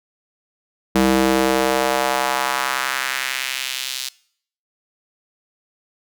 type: tone with high-pass filter sweep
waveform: square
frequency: 65.41 Hz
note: C2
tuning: in tune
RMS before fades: -20 dBFS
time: 0.95-4.09 s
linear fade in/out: 5 ms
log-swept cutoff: 240 to 4100 Hz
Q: 1.5
effects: noise-tail reverb RT60 0.6 s tail -22 dB re dry